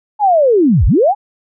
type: linear two-way sweep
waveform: sine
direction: down then up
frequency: 865 to 36.71 to 865 Hz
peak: -7 dBFS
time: 0.19-1.15 s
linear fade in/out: 50 ms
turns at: 0.86 s
effects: none